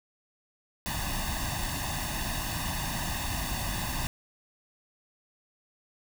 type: noise with comb filter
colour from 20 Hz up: pink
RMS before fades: -32 dBFS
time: 0.86-4.07 s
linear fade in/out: 0 ms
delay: 1.1 ms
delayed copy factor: +0.9
effects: none